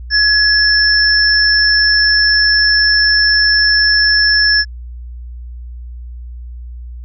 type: tone pair together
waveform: sine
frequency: 1687 / 5352 Hz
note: G#6 / E8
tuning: +27 / +25 cents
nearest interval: octave + minor sixth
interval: 1998 cents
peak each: -11 dBFS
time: 0.1-4.65 s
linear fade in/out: 50 ms
effects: added 60 Hz sine -26 dBFS peak until 7.04 s